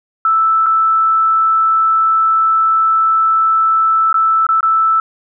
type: tone with dropouts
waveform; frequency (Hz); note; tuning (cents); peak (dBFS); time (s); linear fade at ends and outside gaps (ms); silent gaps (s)
sine; 1318.5; E6; 0; -9; 0.25-5; 2; 0.661-0.665 / 4.128-4.142 / 4.467-4.489 / 4.607-4.629
effects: none